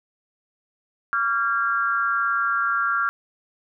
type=tone with amplitude modulation; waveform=sine; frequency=1382 Hz; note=F6; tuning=19 cents flat; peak=-15 dBFS; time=1.13-3.09 s; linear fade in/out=0 ms; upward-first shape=sine; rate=239 Hz; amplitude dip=100%; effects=none